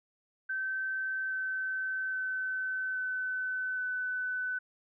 sine tone with pitch steps, 1543 / 1533.2 / 1523.5 / 1513.9 / 1504.3 Hz, G6 / G6 / G6 / F#6 / F#6, -28 / -39 / -50 / +39 / +28 cents, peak -31 dBFS, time 0.49-4.59 s, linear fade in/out 10 ms, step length 820 ms, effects none

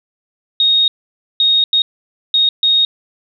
sine tone bursts at uneven times, 3731 Hz, A#7, 1 cent sharp, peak -9 dBFS, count 5, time 0.6-0.88 / 1.4-1.64 / 1.73-1.82 / 2.34-2.49 / 2.63-2.85 s, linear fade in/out 2 ms, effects none

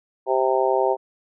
harmonic tone, 130.81 Hz, C3, in tune, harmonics 3 / 4 / 5 / 6 / 7, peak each -22 / -23 / -24 / -25 / -25 dBFS, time 0.26-0.97 s, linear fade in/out 50 ms, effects none

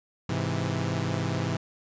sawtooth chord, Ab augmented, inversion none, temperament equal, 103.83 / 130.81 / 164.81 Hz, Ab2 / C3 / E3, 0 / 0 / 0 cents, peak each -27 / -27 / -27 dBFS, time 0.29-1.57 s, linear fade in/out 5 ms, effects resampled to 16000 Hz

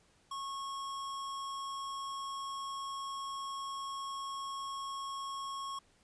square tone, 1095 Hz, C#6, 22 cents flat, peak -39 dBFS, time 0.31-5.79 s, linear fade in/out 5 ms, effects pink hiss -68 dBFS RMS until 6.03 s + resampled to 22050 Hz

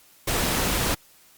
pink noise, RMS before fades -24 dBFS, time 0.27-0.95 s, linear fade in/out 10 ms, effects white hiss -55 dBFS RMS until 1.37 s + Opus 48 kbps

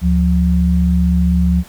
sine tone pair together, 73 / 177.58 Hz, D2 / F3, -10 / +29 cents, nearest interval octave + minor third, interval 1539 cents, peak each -13 dBFS, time 0.01-1.64 s, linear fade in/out 50 ms, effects pink hiss -42 dBFS RMS until 1.68 s

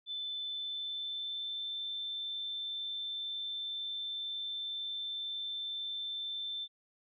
sine tone with pitch glide, 3520 to 3549 Hz, A7 to A7, 0 to +14 cents, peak -36 dBFS, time 0.06-6.68 s, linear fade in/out 50 ms, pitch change +14 cents, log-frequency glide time 0.44-1.75 s, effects none

